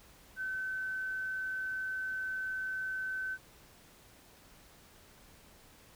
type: tone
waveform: sine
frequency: 1527 Hz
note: G6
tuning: 46 cents flat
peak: -34 dBFS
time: 0.36-3.38 s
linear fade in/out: 50 ms
effects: pink hiss -59 dBFS RMS until 5.95 s